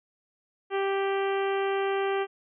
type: harmonic tone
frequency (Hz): 392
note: G4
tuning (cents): 0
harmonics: 1 / 2 / 3 / 4 / 5 / 6 / 7 / 8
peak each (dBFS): -26 / -32 / -36 / -38 / -40 / -42 / -43 / -44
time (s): 0.7-2.27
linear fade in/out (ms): 50
effects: none